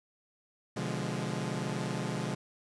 sawtooth chord, B diminished seventh, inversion none, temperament equal with one note detuned, 125.92 / 146.83 / 174.61 / 207.7 Hz, B2 / D3 / F3 / Ab3, +34 / 0 / 0 / 0 cents, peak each -34 dBFS, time 0.76-2.35 s, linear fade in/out 10 ms, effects resampled to 22050 Hz + 9-bit

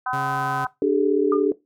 harmonic tone, 253.5 Hz, B3, 45 cents sharp, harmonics 3 / 4 / 5 / 6, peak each -27 / -28 / -29 / -30 dBFS, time 0.06-0.67 s, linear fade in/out 5 ms
sawtooth tone, 136.3 Hz, C#3, 29 cents flat, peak -25 dBFS, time 0.13-0.65 s, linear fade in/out 5 ms
sine chord, D suspended fourth, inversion none, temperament equal with one note detuned, 293.7 / 392 / 429 Hz, D4 / G4 / A4, 0 / 0 / -44 cents, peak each -21 dBFS, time 0.82-1.52 s, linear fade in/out 2 ms
sine tone with exponential decay, 1206 Hz, D6, 46 cents sharp, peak -20 dBFS, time 1.32-1.47 s, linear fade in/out 2 ms, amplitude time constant 31 ms
effects noise-tail reverb RT60 0.2 s tail -18 dB re dry

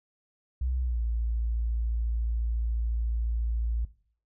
sine tone with pitch glide, 63.3 to 57.05 Hz, B1 to A#1, +43 to -37 cents, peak -26 dBFS, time 0.61-3.85 s, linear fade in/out 5 ms, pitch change -180 cents, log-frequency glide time 0.81-1.01 s, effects noise-tail reverb RT60 0.5 s tail -17 dB re dry

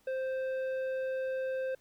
sine tone with tanh clipping, 523.3 Hz, C5, in tune, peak -33 dBFS, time 0.07-1.75 s, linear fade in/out 5 ms, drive 9 dB, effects pink hiss -68 dBFS RMS until 1.8 s

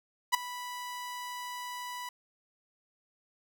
sawtooth tone with ADSR envelope, 986 Hz, B5, 3 cents flat, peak -16 dBFS, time 0.32-2.09 s, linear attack 24 ms, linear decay 8 ms, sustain -18 dB, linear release 3 ms, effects none

